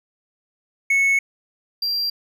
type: tone pair in turn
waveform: triangle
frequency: 2203 / 4739 Hz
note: C#7 / D8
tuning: -11 / +15 cents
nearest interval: octave + minor second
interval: 1326 cents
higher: second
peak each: -13 / -19 dBFS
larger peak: first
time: 0.9-1.19 / 1.82-2.1 s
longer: first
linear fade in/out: 5 ms
effects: none